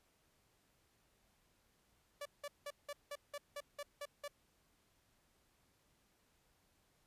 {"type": "tone bursts", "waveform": "sawtooth", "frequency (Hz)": 578, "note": "D5", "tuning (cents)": -28, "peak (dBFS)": -39, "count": 10, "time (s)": [2.21, 4.28], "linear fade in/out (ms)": 5, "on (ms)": 45, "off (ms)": 180, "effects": ["pink hiss -75 dBFS RMS until 7.06 s", "resampled to 32000 Hz"]}